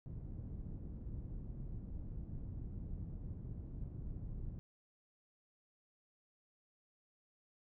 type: low-pass noise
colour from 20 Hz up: pink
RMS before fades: -45 dBFS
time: 0.06-4.59 s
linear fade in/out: 0 ms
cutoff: 170 Hz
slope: 12 dB/octave
effects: none